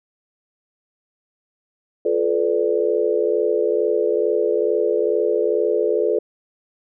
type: chord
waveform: sine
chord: B half-diminished seventh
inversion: second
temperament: equal with one note detuned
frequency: 349.2 / 431.7 / 493.9 / 587.3 Hz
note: F4 / A4 / B4 / D5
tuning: 0 / -33 / 0 / 0 cents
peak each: -24 / -19 / -22 / -25 dBFS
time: 2.05-6.19 s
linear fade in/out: 5 ms
effects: none